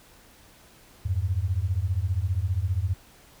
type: beating tone pair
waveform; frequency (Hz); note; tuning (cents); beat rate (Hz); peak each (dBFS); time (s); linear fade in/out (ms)
sine; 85 / 100; F2 / G2; -46 / +35; 15; -26; 1.05-2.94; 10
effects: pink hiss -54 dBFS RMS until 3.4 s